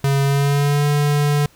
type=tone with pitch glide; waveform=square; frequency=138.59 to 146.07 Hz; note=C#3 to D3; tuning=0 to -9 cents; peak=-15 dBFS; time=0.04-1.46 s; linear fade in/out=2 ms; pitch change=+91 cents; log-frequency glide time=0.23-0.86 s; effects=pink hiss -52 dBFS RMS until 1.55 s